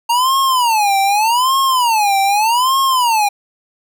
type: tone with vibrato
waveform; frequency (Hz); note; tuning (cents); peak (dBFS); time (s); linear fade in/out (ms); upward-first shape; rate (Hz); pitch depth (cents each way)
square; 919; A#5; -25; -12; 0.09-3.29; 10; sine; 0.83; 280
effects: none